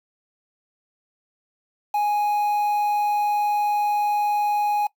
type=tone with quantisation; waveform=triangle; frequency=830.6 Hz; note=G#5; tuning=in tune; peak=-17 dBFS; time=1.94-4.87 s; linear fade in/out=5 ms; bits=7; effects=noise-tail reverb RT60 0.1 s tail -20 dB re dry